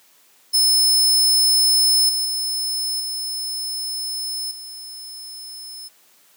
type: tone with level steps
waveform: sawtooth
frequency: 5230 Hz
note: E8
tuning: 15 cents flat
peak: -11 / -17 / -19 / -22 / -31 dBFS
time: 0.53-5.89 s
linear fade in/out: 20 ms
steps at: 2.09 / 2.25 / 3 / 4.51 s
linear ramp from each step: 2 ms
effects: white hiss -55 dBFS RMS until 6.36 s + high-pass 200 Hz 12 dB/octave